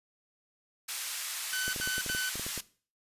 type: band-pass noise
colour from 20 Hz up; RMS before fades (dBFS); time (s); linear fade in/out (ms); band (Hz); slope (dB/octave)
white; -37; 0.88-2.61; 10; 1300 to 12000; 12
type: tone bursts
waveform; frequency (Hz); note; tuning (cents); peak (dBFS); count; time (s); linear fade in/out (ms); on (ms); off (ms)
sawtooth; 1512; F#6; +37; -28; 3; 1.53-2.292; 0; 200; 81
type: clicks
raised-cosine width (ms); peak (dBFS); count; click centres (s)
2; -27; 12; 1.68 / 1.762 / 1.8 / 1.875 / 1.981 / 2.063 / 2.099 / 2.149 / 2.356 / 2.396 / 2.465 / 2.577
effects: noise-tail reverb RT60 0.4 s tail -18 dB re dry + resampled to 32000 Hz

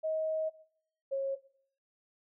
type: tone pair in turn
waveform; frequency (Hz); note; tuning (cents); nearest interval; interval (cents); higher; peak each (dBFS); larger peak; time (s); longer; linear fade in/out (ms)
sine; 632 / 544; D#5 / C#5; +27 / -33; minor third; 260; first; -30 / -29; second; 0.03-0.5 / 1.11-1.36; first; 20
effects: noise-tail reverb RT60 0.6 s tail -18 dB re dry

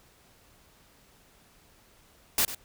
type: noise with echo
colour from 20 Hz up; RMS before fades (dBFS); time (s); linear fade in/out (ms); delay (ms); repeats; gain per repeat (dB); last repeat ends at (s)
white; -24; 2.38-2.45; 2; 98; 1; -13; 2.548
effects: pink hiss -60 dBFS RMS until 2.64 s

